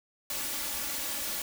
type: noise with comb filter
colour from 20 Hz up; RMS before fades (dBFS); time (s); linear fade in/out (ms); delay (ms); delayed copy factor
white; -34; 0.3-1.42; 2; 3.5; +0.75
effects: none